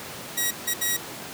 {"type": "tone bursts at uneven times", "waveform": "5% pulse", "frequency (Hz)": 1911, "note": "A#6", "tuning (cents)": 43, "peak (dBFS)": -12, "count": 3, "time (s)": [[0.37, 0.51], [0.67, 0.74], [0.81, 0.97]], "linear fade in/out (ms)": 10, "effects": ["pink hiss -37 dBFS RMS until 1.33 s", "high-pass 150 Hz 12 dB/octave"]}